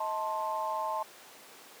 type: chord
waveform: sine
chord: A diminished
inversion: second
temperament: just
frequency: 633.6 / 880 / 1056 Hz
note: Eb5 / A5 / C6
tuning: +31 / 0 / +16 cents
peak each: -36 / -33 / -35 dBFS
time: 0-1.03 s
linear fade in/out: 5 ms
effects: pink hiss -51 dBFS RMS until 1.8 s + high-pass 400 Hz 12 dB/octave